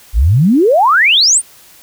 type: exponential sweep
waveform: sine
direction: up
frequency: 47.77 to 9730 Hz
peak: -6 dBFS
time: 0.13-1.42 s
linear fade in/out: 50 ms
effects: white hiss -42 dBFS RMS until 1.82 s